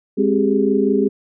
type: tone cluster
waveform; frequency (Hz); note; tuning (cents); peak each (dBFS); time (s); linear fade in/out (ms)
sine; 206.3 / 264.9 / 390.2 / 415.8; G#3 / C4 / G4 / G#4; -11 / +22 / -8 / +2; -19; 0.17-1.09; 20
effects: none